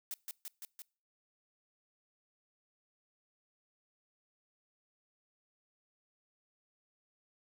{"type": "noise with echo", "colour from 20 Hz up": "blue", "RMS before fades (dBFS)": -40, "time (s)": [0.11, 0.14], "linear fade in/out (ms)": 0, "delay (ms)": 170, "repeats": 4, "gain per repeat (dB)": -2, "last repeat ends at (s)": 0.82, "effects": ["noise-tail reverb RT60 0.4 s tail -25 dB re dry"]}